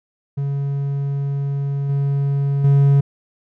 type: tone with level steps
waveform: triangle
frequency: 140 Hz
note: C#3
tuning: 18 cents sharp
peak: -17 / -14 / -8 dBFS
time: 0.37-3.01 s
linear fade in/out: 10 ms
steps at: 1.89 / 2.64 s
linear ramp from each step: 5 ms
effects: none